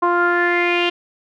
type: tone with low-pass filter sweep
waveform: sawtooth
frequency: 349.2 Hz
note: F4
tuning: in tune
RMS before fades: -17 dBFS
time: 0.02-0.9 s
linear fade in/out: 10 ms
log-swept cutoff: 1100 to 3000 Hz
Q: 6.4
effects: none